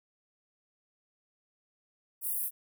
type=high-pass noise; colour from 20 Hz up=pink; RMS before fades=-33 dBFS; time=2.21-2.51 s; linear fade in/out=50 ms; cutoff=10000 Hz; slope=48 dB/octave; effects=none